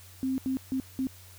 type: tone bursts at uneven times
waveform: sine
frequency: 262.7 Hz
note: C4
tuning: 7 cents sharp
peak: -26 dBFS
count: 4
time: 0.23-0.38 / 0.46-0.57 / 0.72-0.8 / 0.99-1.07 s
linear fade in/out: 0 ms
effects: added 92 Hz sine -51 dBFS peak until 1.38 s + white hiss -53 dBFS RMS until 1.38 s